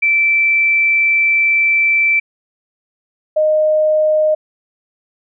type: tone pair in turn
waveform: sine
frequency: 2331 / 617.4 Hz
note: D7 / D#5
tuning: -14 / -14 cents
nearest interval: octave + major seventh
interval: 2300 cents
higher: first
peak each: -10 dBFS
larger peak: neither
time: 0.02-2.2 / 3.36-4.35 s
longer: first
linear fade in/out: 10 ms
effects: none